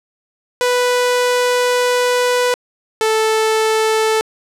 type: tone pair in turn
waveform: sawtooth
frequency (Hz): 493.9 / 439.2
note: B4 / A4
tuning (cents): 0 / -3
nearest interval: major second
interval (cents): 203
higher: first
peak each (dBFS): -9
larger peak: neither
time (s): 0.61-2.54 / 3.01-4.21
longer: first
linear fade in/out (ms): 0
effects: low-pass 11000 Hz 12 dB/octave